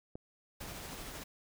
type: click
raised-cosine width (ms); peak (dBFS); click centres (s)
2; -30; 0.155
type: noise with tremolo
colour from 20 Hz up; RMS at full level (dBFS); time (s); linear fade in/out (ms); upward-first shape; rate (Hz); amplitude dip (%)
pink; -44; 0.6-1.24; 10; sine; 13; 25
effects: none